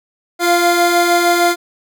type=tone pair together; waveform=25% pulse; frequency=346 / 698.5 Hz; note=F4 / F5; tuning=-16 / 0 cents; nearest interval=octave; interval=1216 cents; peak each=-10 dBFS; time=0.39-1.56 s; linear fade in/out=50 ms; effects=none